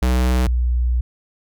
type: tone pair in turn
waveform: square / sine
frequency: 62.7 / 60.77 Hz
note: B1 / B1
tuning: +27 / -27 cents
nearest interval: minor second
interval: 54 cents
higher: first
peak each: -15 dBFS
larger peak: neither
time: 0.02-0.47 / 0.47-1.01 s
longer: second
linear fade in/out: 5 ms
effects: none